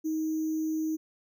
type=tone with sample-and-hold; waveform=sine; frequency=315.2 Hz; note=D#4; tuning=23 cents sharp; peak=-27 dBFS; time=0.04-0.97 s; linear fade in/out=20 ms; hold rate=6300 Hz; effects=none